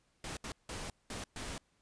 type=noise bursts at uneven times; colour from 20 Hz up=pink; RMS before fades=-42 dBFS; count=5; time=0.24-0.37 / 0.44-0.52 / 0.69-0.9 / 1.1-1.24 / 1.36-1.58 s; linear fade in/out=2 ms; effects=pink hiss -74 dBFS RMS until 1.81 s + resampled to 22050 Hz